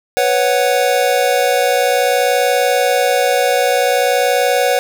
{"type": "chord", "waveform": "square", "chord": "B suspended second", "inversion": "none", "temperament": "equal", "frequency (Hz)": [493.9, 554.4, 740], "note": ["B4", "C#5", "F#5"], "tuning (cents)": [0, 0, 0], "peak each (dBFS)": -17, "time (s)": [0.17, 4.79], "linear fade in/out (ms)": 0, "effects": []}